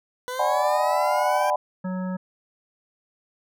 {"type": "linear sweep", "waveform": "20% pulse", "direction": "up", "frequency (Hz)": [493.9, 792], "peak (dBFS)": -24, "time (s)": [0.28, 1.5], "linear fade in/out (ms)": 0}
{"type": "chord", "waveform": "sine", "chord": "G# half-diminished seventh", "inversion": "second", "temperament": "just", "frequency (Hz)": [598, 747.5, 830.6, 996.7], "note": ["D5", "F#5", "G#5", "B5"], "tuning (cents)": [31, 17, 0, 16], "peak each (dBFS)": [-24, -25, -27, -25], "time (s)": [0.39, 1.56], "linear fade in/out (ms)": 5}
{"type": "harmonic tone", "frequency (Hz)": 185, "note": "F#3", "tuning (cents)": 0, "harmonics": [1, 3, 5, 7, 9], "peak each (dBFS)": [-26, -36, -40, -43, -45], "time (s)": [1.84, 2.17], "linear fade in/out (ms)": 10}
{"effects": []}